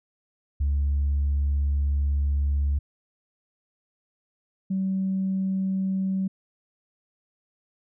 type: tone pair in turn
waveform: sine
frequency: 71 / 190.87 Hz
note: C#2 / G3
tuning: +42 / -46 cents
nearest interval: octave + perfect fourth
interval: 1712 cents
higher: second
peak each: -19 / -22 dBFS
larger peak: first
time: 0.6-2.79 / 4.7-6.28 s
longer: first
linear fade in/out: 10 ms
effects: tanh soft clip ceiling -18 dBFS